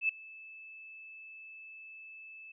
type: tone with ADSR envelope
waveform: sine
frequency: 2622 Hz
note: E7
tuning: 10 cents flat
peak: -24 dBFS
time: 0.01-2.52 s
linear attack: 80 ms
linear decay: 5 ms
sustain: -23 dB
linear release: 7 ms
effects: none